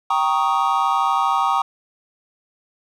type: chord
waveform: triangle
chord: Eb dominant seventh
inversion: first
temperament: equal with one note detuned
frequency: 784 / 932.3 / 1111.9 / 1244.5 Hz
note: G5 / Bb5 / Db6 / Eb6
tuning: 0 / 0 / +5 / 0 cents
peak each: -20 dBFS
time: 0.1-1.62 s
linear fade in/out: 5 ms
effects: none